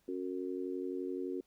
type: harmonic tone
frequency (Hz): 91.7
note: F#2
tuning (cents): -15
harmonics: 3 / 4 / 5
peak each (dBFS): -40 / -38 / -44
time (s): 0.08-1.41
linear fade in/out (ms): 5
effects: pink hiss -74 dBFS RMS until 1.46 s